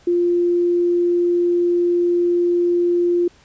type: tone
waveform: sine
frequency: 349.2 Hz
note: F4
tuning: in tune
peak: -14 dBFS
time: 0.07-3.28 s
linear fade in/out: 5 ms
effects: pink hiss -52 dBFS RMS until 3.44 s + resampled to 16000 Hz